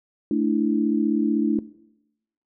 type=chord; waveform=sine; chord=A suspended fourth; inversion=none; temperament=equal; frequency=220 / 293.7 / 329.6 Hz; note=A3 / D4 / E4; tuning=0 / 0 / 0 cents; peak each=-24 / -22 / -25 dBFS; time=0.31-1.59 s; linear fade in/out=2 ms; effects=noise-tail reverb RT60 0.9 s tail -20 dB re dry